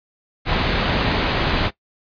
pink low-pass noise, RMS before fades -20 dBFS, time 0.45-1.71 s, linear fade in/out 50 ms, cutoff 4400 Hz, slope 48 dB/octave, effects noise-tail reverb RT60 0.1 s tail -18 dB re dry + resampled to 11025 Hz

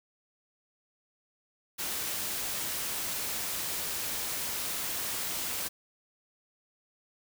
white noise, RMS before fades -34 dBFS, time 1.78-5.69 s, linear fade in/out 20 ms, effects none

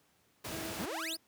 pink noise, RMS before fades -40 dBFS, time 0.44-0.86 s, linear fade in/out 10 ms
30% pulse tone with tremolo, 324.4 Hz, E4, 28 cents flat, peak -40 dBFS, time 0.51-1.17 s, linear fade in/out 10 ms, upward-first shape square, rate 2.4 Hz, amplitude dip 45%
sawtooth exponential sweep, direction up, 153.1 to 5400 Hz, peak -33 dBFS, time 0.78-1.17 s, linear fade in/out 20 ms
effects pink hiss -70 dBFS RMS until 1.27 s + high-pass 100 Hz 12 dB/octave

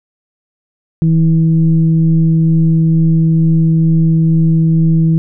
sine tone with frequency modulation, 161.9 Hz, E3, 31 cents flat, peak -7 dBFS, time 1.02-5.18 s, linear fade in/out 0 ms, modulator 163 Hz, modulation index 0.43, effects none

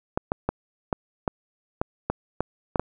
clicks, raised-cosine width 1 ms, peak -9 dBFS, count 10, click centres 0.175 / 0.319 / 0.49 / 0.928 / 1.278 / 1.815 / 2.1 / 2.406 / 2.758 / 2.796 s, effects none

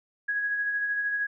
sine tone with tremolo, 1661.2 Hz, G#6, in tune, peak -24 dBFS, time 0.28-1.27 s, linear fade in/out 10 ms, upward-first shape sine, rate 13 Hz, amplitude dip 35%, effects none

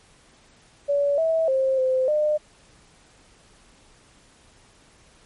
sine tone with pitch steps, 570 / 649 / 530 / 518 / 604 Hz, C#5 / E5 / C5 / C5 / D5, +48 / -27 / +22 / -17 / +48 cents, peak -18 dBFS, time 0.88-2.38 s, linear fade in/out 20 ms, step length 300 ms, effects pink hiss -55 dBFS RMS until 5.25 s + MP3 48 kbps

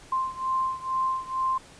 sine beating tone pair, 1046.5 / 1048.7 Hz, C6 / C6, 0 / +4 cents, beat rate 2.2 Hz, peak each -27 / -29 dBFS, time 0.12-1.58 s, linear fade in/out 5 ms, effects pink hiss -50 dBFS RMS until 1.79 s + resampled to 22050 Hz

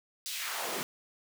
pink noise with high-pass filter sweep, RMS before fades -36 dBFS, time 0.26-0.83 s, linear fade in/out 0 ms, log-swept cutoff 4500 to 230 Hz, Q 1.4, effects none

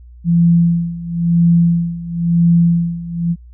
sine tone with tremolo, 169.9 Hz, F3, 47 cents flat, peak -7 dBFS, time 0.24-3.36 s, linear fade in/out 50 ms, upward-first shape sine, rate 0.98 Hz, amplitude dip 85%, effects added 60 Hz sine -36 dBFS peak until 3.53 s

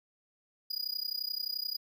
square tone with amplitude modulation, 4904 Hz, D#8, 26 cents flat, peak -30 dBFS, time 0.7-1.77 s, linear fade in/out 10 ms, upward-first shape sine, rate 31.5 Hz, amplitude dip 95%, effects none

